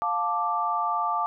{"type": "chord", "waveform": "sine", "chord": "D minor", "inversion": "first", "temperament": "just", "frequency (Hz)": [704.8, 881, 1174.7], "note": ["F5", "A5", "D6"], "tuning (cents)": [16, 2, 0], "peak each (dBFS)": [-30, -28, -26], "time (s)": [0.02, 1.26], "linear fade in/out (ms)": 0, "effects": []}